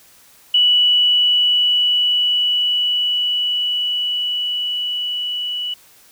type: tone with level ramp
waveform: sine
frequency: 2950 Hz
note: F#7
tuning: 6 cents flat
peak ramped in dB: -10 to -21 dBFS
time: 0.54-5.74 s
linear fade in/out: 5 ms
effects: white hiss -49 dBFS RMS until 6.11 s